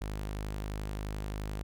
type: tone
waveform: sawtooth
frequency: 51.5 Hz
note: G#1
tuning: 14 cents flat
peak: -31 dBFS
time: 0.01-1.63 s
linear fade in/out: 5 ms
effects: none